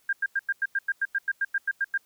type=tone bursts; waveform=sine; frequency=1602 Hz; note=G6; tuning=37 cents sharp; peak=-22 dBFS; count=15; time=0.09-1.977 s; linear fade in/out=5 ms; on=39 ms; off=93 ms; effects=white hiss -65 dBFS RMS until 2.05 s